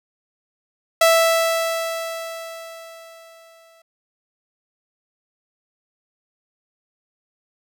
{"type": "tone with exponential decay", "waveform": "sawtooth", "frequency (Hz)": 659.3, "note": "E5", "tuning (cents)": 0, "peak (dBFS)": -7, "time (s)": [1.01, 3.82], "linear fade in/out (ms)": 5, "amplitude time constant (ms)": 610, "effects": []}